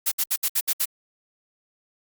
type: noise bursts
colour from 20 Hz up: blue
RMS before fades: -22 dBFS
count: 7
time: 0.06-0.855 s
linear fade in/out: 10 ms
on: 57 ms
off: 66 ms
effects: Opus 48 kbps